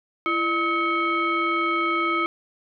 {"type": "tone with frequency modulation", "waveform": "sine", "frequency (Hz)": 1278, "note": "D#6", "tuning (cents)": 46, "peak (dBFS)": -20, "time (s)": [0.26, 2.26], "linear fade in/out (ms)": 0, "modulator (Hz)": 941, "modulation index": 1.1, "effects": []}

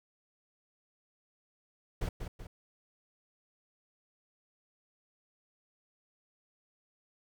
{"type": "noise with echo", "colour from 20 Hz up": "brown", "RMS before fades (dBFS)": -33, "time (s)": [2.01, 2.09], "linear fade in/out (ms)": 5, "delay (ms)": 190, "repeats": 2, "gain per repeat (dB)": -6, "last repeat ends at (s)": 2.47, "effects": []}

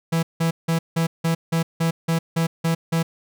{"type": "tone bursts", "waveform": "45% pulse", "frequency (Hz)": 164.81, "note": "E3", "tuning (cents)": 0, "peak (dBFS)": -18, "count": 11, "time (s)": [0.12, 3.03], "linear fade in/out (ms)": 10, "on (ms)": 110, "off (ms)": 170, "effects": []}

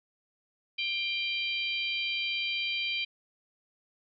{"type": "harmonic tone with a mistuned harmonic", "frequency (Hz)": 784, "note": "G5", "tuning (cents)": 0, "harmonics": [3, 4, 5, 6], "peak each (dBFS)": [-32, -33, -39, -41], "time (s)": [0.78, 3.05], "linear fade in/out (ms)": 10, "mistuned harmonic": 3, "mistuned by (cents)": 20, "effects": []}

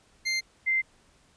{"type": "tone pair in turn", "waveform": ["25% pulse", "sine"], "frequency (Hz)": [2100, 2083], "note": ["C7", "C7"], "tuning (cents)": [6, -8], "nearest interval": "unison", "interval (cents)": 14, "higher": "first", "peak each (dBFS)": -22, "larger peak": "neither", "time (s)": [[0.25, 0.41], [0.66, 0.82]], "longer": "neither", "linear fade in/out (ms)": 20, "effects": ["pink hiss -62 dBFS RMS until 1.36 s", "resampled to 22050 Hz"]}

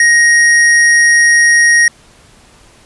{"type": "tone", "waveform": "square", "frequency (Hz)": 1875, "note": "A#6", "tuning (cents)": 10, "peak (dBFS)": -6, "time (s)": [0, 1.88], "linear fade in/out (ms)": 2, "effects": ["pink hiss -44 dBFS RMS until 2.85 s", "resampled to 24000 Hz"]}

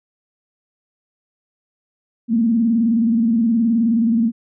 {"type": "tone with vibrato", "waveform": "sine", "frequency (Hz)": 228.6, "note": "A#3", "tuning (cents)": -34, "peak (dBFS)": -13, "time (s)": [2.28, 4.32], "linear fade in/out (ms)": 50, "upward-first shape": "square", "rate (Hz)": 19, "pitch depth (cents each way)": 71, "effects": []}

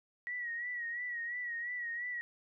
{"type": "tone with vibrato", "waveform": "sine", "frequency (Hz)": 1917, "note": "A#6", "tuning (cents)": 48, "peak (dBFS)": -36, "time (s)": [0.27, 2.21], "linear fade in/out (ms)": 0, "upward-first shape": "sine", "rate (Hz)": 2.9, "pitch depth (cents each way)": 57, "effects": []}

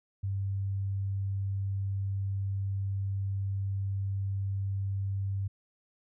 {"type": "tone", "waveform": "sine", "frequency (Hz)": 98, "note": "G2", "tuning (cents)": 0, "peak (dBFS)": -29, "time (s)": [0.23, 5.48], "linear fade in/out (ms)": 10, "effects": []}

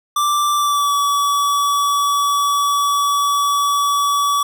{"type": "tone with pitch glide", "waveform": "square", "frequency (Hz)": [1174.7, 1142.6], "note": ["D6", "D6"], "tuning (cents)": [0, -48], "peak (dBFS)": -15, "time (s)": [0.16, 4.43], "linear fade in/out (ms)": 5, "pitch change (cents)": -48, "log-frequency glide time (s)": [0.56, 0.94], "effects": []}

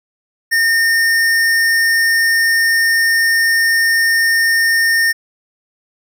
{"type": "tone with hard clipping", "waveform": "sine", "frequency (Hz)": 1824, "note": "A#6", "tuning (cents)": -38, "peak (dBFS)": -12, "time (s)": [0.51, 5.13], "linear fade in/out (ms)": 20, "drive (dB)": 18, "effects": []}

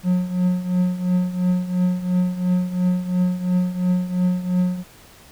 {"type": "tone with tremolo", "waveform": "triangle", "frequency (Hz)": 180.8, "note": "F#3", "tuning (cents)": -40, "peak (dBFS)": -12, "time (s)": [0.03, 4.84], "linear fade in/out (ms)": 50, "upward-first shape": "triangle", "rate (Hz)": 2.9, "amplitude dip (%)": 80, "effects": ["pink hiss -47 dBFS RMS until 5.31 s"]}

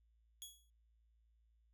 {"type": "tone with exponential decay", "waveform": "15% pulse", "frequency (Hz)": 3348, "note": "G#7", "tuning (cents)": 13, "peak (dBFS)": -38, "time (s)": [0.42, 0.7], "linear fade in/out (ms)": 0, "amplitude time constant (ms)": 60, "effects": ["added 56 Hz sine -70 dBFS peak until 1.73 s"]}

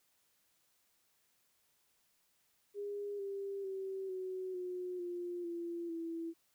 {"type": "tone with pitch steps", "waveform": "sine", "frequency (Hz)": [407.4, 395.6, 384.1, 372.9, 362.1, 351.6, 341.4, 331.5], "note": ["G#4", "G4", "G4", "F#4", "F#4", "F4", "F4", "E4"], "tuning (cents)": [-33, 16, -35, 14, -37, 12, -39, 10], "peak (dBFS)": -38, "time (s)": [2.74, 6.34], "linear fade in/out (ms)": 50, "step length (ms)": 450, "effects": ["white hiss -75 dBFS RMS until 6.54 s"]}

